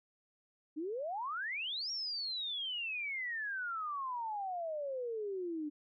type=exponential two-way sweep; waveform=sine; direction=up then down; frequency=290.9 to 5640 to 290.9 Hz; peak=-36 dBFS; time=0.76-5.7 s; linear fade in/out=20 ms; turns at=1.91 s; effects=none